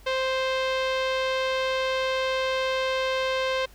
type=tone with low-pass filter; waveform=sawtooth; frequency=523.3 Hz; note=C5; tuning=in tune; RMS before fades=-26 dBFS; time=0.06-3.66 s; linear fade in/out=10 ms; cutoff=3600 Hz; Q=1.6; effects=added 50 Hz sine -50 dBFS peak until 3.74 s + pink hiss -55 dBFS RMS until 3.74 s